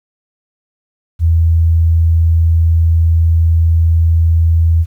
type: tone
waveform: sine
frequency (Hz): 82.41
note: E2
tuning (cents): 0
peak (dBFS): -7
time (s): 1.19-4.86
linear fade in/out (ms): 50
effects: 8-bit